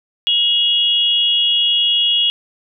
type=tone pair together; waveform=sine; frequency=2871 / 3330 Hz; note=F7 / G#7; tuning=+47 / +4 cents; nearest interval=minor third; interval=257 cents; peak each=-15 dBFS; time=0.27-2.3 s; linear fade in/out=0 ms; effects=none